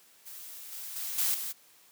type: noise with level steps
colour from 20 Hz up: blue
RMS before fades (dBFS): -45 / -41 / -36 / -28 / -36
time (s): 0.25-1.53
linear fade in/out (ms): 20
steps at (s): 0.72 / 0.96 / 1.18 / 1.34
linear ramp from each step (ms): 5
effects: white hiss -60 dBFS RMS until 1.91 s + high-pass 150 Hz 12 dB/octave